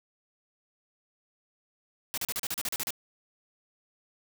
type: noise bursts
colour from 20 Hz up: white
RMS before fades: -32 dBFS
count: 11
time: 2.14-2.906 s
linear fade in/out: 0 ms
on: 36 ms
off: 37 ms
effects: none